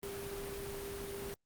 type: tone in noise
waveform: sine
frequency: 398.3 Hz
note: G4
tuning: 28 cents sharp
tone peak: -42 dBFS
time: 0.03-1.34 s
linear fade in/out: 0 ms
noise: pink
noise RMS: -45 dBFS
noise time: 0.03-1.34 s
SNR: 0 dB
effects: Opus 32 kbps